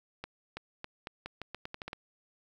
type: accelerating click train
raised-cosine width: 0.3 ms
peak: -23 dBFS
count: 12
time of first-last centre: 0.24-1.931 s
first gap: 330 ms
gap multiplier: 0.83
effects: 10-bit